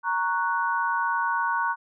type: chord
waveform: sine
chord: F# major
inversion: first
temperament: equal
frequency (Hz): 932.3 / 1108.7 / 1480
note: A#5 / C#6 / F#6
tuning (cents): 0 / 0 / 0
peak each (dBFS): -26 / -28 / -27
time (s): 0.03-1.76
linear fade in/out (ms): 50
effects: none